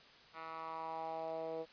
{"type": "tone with band-pass filter sweep", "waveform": "10% pulse", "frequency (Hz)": 161.9, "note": "E3", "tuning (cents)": -31, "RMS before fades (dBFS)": -43, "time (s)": [0.33, 1.66], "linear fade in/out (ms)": 50, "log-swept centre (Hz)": [1500, 490], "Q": 3.4, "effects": ["white hiss -60 dBFS RMS until 1.72 s", "resampled to 11025 Hz"]}